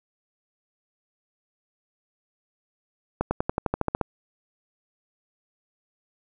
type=accelerating click train; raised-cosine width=1 ms; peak=-9 dBFS; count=11; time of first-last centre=3.21-4.013 s; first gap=100 ms; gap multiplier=0.95; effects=none